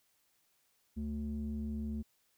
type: tone with low-pass filter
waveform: square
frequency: 73.42 Hz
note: D2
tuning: in tune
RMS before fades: -38 dBFS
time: 0.96-2.03 s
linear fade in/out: 20 ms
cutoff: 250 Hz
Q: 6.8
effects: white hiss -74 dBFS RMS until 2.37 s